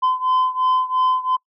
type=beating tone pair; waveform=sine; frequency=1022 / 1024.9 Hz; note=C6 / C6; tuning=-41 / -36 cents; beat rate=2.9 Hz; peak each=-16 / -18 dBFS; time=0.02-1.37 s; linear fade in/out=20 ms; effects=noise-tail reverb RT60 0.1 s tail -25 dB re dry + tanh soft clip ceiling -13 dBFS